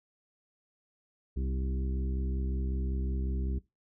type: harmonic tone with a mistuned harmonic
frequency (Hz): 65.41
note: C2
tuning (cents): 0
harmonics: 1 / 2 / 3 / 4 / 5 / 6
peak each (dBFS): -30 / -42 / -41 / -46 / -46 / -47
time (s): 1.36-3.59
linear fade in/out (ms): 10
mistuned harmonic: 5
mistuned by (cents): -20
effects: noise-tail reverb RT60 0.2 s tail -19 dB re dry